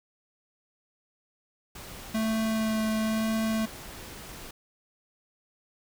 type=noise; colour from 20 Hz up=pink; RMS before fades=-43 dBFS; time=1.75-4.51 s; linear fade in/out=5 ms
type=tone with vibrato; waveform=square; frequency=220 Hz; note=A3; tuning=in tune; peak=-26 dBFS; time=2.14-3.66 s; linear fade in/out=10 ms; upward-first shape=sine; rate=1 Hz; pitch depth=12 cents each way
effects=none